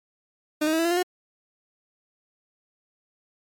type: tone with pitch steps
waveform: 30% pulse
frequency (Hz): 304.3 / 313.2 / 322.4 / 331.8 / 341.6 / 351.6 / 361.9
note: D#4 / D#4 / E4 / E4 / F4 / F4 / F#4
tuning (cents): -38 / +11 / -38 / +11 / -38 / +12 / -38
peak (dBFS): -18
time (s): 0.61-1.03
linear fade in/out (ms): 10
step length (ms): 60
effects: MP3 96 kbps